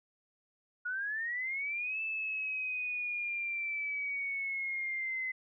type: linear two-way sweep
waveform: sine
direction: up then down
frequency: 1437 to 2637 to 2037 Hz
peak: -33 dBFS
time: 0.85-5.32 s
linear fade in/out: 10 ms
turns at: 2.01 s
effects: none